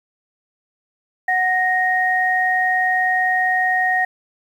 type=tone pair together; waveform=sine; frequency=739.5 / 1864.7 Hz; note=F#5 / A#6; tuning=-1 / 0 cents; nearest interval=octave + major third; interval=1601 cents; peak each=-19 / -17 dBFS; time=1.28-4.05 s; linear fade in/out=5 ms; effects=8-bit